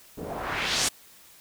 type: noise with low-pass filter sweep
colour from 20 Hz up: white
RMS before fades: -29 dBFS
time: 0.17-0.89 s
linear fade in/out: 10 ms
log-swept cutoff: 340 to 8600 Hz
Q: 1.5
effects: white hiss -53 dBFS RMS until 1.4 s